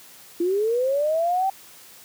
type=linear sweep; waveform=sine; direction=up; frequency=334.8 to 784 Hz; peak=-19 dBFS; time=0.4-1.5 s; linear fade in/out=5 ms; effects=white hiss -47 dBFS RMS until 2.04 s + high-pass 100 Hz 12 dB/octave